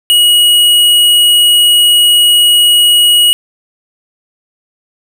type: tone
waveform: square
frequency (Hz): 2904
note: F#7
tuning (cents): -33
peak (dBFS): -5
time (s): 0.1-3.33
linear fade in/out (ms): 0
effects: none